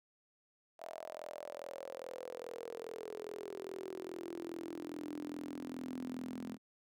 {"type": "tone with high-pass filter sweep", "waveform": "sawtooth", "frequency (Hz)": 42.42, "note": "F1", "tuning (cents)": -50, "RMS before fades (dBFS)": -45, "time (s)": [0.78, 6.58], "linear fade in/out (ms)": 50, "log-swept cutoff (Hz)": [660, 230], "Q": 8.9, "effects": []}